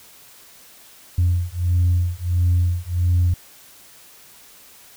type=beating tone pair; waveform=sine; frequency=87.31 / 88.81 Hz; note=F2 / F2; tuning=0 / +30 cents; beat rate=1.5 Hz; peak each=-18 / -18 dBFS; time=1.18-3.34 s; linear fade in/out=5 ms; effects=tanh soft clip ceiling -11 dBFS + white hiss -47 dBFS RMS until 4.96 s